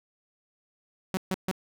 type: tone bursts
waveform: sawtooth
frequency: 187.8 Hz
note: F#3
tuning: 26 cents sharp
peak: -22 dBFS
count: 3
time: 1.14-1.513 s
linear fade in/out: 0 ms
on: 31 ms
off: 140 ms
effects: none